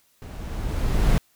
brown noise with level ramp, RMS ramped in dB -36 to -17 dBFS, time 0.22-1.18 s, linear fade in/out 0 ms, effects white hiss -63 dBFS RMS until 1.35 s

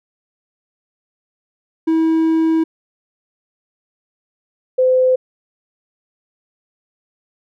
triangle / sine tone pair in turn, 322.9 / 512.6 Hz, E4 / C5, -36 / -36 cents, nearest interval minor sixth, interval 800 cents, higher second, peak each -10 dBFS, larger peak neither, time 1.87-2.64 / 4.78-5.16 s, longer first, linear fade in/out 10 ms, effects none

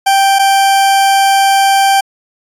40% pulse tone pair in turn, 784 / 784 Hz, G5 / G5, 0 / 0 cents, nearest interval unison, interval 0 cents, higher neither, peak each -6 dBFS, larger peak neither, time 0.06-0.39 / 0.39-2.01 s, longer second, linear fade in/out 10 ms, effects resampled to 32000 Hz

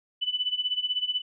sine tone with tremolo, 2988 Hz, F#7, 16 cents sharp, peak -22 dBFS, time 0.21-1.22 s, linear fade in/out 20 ms, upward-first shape sine, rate 16 Hz, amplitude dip 85%, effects none

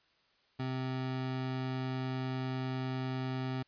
25% pulse tone, 130 Hz, C3, 11 cents flat, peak -30 dBFS, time 0.59-3.63 s, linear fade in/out 10 ms, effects white hiss -70 dBFS RMS until 3.67 s + resampled to 11025 Hz

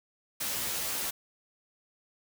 white noise with comb filter, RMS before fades -33 dBFS, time 0.4-1.11 s, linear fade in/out 10 ms, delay 14 ms, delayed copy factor +0.75, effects none

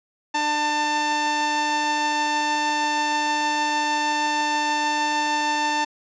sawtooth tone pair together, 299.8 / 893 Hz, D4 / A5, +36 / +25 cents, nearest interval octave + perfect fifth, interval 1889 cents, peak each -26 / -17 dBFS, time 0.34-5.85 s, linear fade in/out 10 ms, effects resampled to 16000 Hz

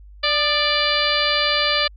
harmonic tone with a mistuned harmonic, 587.3 Hz, D5, in tune, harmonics 1 / 2 / 3 / 4 / 5 / 6 / 7 / 8, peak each -25 / -25 / -25 / -25 / -25 / -25 / -25 / -25 dBFS, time 0.23-1.88 s, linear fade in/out 10 ms, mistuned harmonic 2, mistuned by +45 cents, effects added 50 Hz sine -40 dBFS peak until 1.96 s

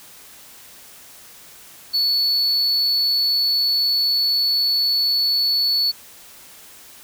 triangle tone, 4432 Hz, C#8, 1 cent flat, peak -15 dBFS, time 1.93-5.92 s, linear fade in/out 20 ms, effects white hiss -44 dBFS RMS until 7.03 s

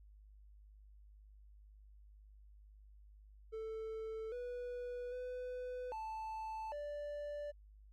triangle tone with pitch steps, 442.2 / 490.4 / 500 / 879 / 586 Hz, A4 / B4 / B4 / A5 / D5, +9 / -12 / +21 / -2 / -4 cents, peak -39 dBFS, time 3.52-7.52 s, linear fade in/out 20 ms, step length 800 ms, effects added 51 Hz sine -57 dBFS peak until 7.92 s + MP3 64 kbps

